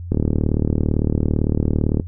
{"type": "click train", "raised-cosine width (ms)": 3, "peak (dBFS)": -5, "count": 72, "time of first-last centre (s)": [0.12, 1.998], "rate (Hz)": 37.8, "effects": ["noise-tail reverb RT60 0.1 s tail -17 dB re dry", "added 87 Hz sine -28 dBFS peak until 2.07 s"]}